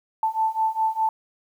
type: beating tone pair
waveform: sine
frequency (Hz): 880 / 884.9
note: A5 / A5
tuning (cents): 0 / +10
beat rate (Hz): 4.9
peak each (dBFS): -24 / -23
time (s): 0.23-1.09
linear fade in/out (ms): 2
effects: 9-bit